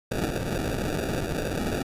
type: noise with sample-and-hold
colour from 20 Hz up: violet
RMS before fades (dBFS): -28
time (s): 0.11-1.83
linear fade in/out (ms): 10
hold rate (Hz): 1050
effects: resampled to 32000 Hz